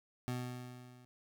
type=tone with level ramp; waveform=25% pulse; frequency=124.5 Hz; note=B2; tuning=14 cents sharp; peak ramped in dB=-31 to -54 dBFS; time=0.28-1.05 s; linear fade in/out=0 ms; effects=none